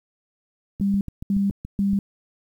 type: click train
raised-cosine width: 5 ms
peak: -20 dBFS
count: 9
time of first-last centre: 0.8-1.933 s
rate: 7.06 Hz
type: tone bursts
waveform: sine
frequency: 198.5 Hz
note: G3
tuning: 22 cents sharp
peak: -18 dBFS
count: 3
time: 0.81-1.99 s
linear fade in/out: 2 ms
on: 200 ms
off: 290 ms
effects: 9-bit